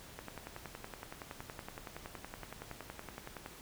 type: click train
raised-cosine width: 0.5 ms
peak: -28 dBFS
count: 36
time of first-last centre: 0.19-3.461 s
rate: 10.7 Hz
effects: pink hiss -53 dBFS RMS until 3.61 s